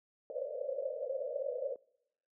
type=band-pass noise; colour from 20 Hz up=pink; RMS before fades=-38 dBFS; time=0.3-1.76 s; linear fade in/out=2 ms; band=500 to 590 Hz; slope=96 dB/octave; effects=noise-tail reverb RT60 0.8 s tail -25 dB re dry